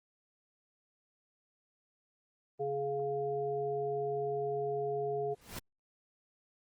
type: harmonic tone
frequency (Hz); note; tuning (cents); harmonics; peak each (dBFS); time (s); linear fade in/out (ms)
140.1; C#3; +19; 1 / 3 / 5; -44 / -33 / -38; 2.59-5.35; 20
type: noise with exponential growth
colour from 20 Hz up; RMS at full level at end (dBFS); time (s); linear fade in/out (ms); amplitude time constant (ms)
pink; -38; 5.3-5.59; 5; 61
effects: Opus 24 kbps